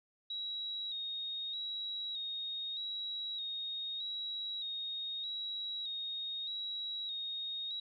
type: tone with vibrato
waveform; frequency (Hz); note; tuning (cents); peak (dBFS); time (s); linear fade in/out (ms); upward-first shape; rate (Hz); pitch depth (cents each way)
sine; 3797; A#7; +31; -37; 0.3-7.8; 5; square; 0.81; 35
effects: none